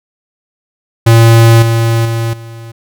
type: tone with level steps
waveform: square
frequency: 114.7 Hz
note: A#2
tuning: 28 cents flat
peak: -3 / -9 / -13 / -27 dBFS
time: 1.06-2.72 s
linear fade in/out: 10 ms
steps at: 1.62 / 2.05 / 2.33 s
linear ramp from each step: 5 ms
effects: none